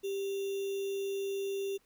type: tone with sample-and-hold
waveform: sine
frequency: 393.4 Hz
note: G4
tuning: 6 cents sharp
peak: -32 dBFS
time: 0.03-1.78 s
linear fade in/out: 20 ms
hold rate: 3150 Hz
effects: pink hiss -70 dBFS RMS until 1.85 s